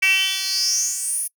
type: tone with high-pass filter sweep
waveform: 10% pulse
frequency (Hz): 382.9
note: G4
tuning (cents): -41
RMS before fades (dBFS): -21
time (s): 0.02-1.28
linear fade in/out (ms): 10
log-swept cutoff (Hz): 2400 to 11000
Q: 8.4
effects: noise-tail reverb RT60 0.1 s tail -25 dB re dry